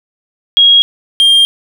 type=tone pair in turn; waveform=sine / triangle; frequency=3287 / 3205 Hz; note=G#7 / G7; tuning=-19 / +38 cents; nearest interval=unison; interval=43 cents; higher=first; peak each=-3 dBFS; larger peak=neither; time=0.57-0.82 / 1.2-1.45 s; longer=neither; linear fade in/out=0 ms; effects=none